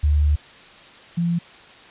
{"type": "tone pair in turn", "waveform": "sine", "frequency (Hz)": [74, 170.99], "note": ["D2", "F3"], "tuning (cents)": [14, -36], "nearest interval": "octave + major second", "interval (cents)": 1450, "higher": "second", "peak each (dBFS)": [-14, -18], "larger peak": "first", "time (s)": [[0.03, 0.36], [1.17, 1.39]], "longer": "first", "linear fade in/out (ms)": 10, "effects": ["white hiss -45 dBFS RMS until 1.9 s", "resampled to 8000 Hz"]}